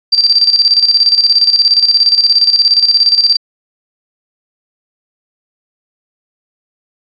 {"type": "tone with tremolo", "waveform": "sine", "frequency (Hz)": 4699, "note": "D8", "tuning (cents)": 0, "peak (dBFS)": -4, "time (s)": [0.12, 3.37], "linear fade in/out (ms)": 10, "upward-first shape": "square", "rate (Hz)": 17, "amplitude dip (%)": 65, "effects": ["resampled to 16000 Hz"]}